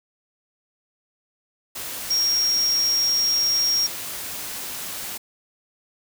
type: tone in noise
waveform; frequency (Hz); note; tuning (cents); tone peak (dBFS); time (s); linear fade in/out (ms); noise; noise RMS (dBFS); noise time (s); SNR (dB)
sine; 5588; F8; 0; -18; 2.1-3.87; 10; white; -32; 1.75-5.18; +11
effects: none